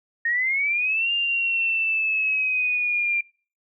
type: linear two-way sweep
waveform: sine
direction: up then down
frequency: 1836 to 2807 to 2377 Hz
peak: -20 dBFS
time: 0.25-3.21 s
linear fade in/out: 5 ms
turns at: 1.12 s
effects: noise-tail reverb RT60 0.4 s tail -25 dB re dry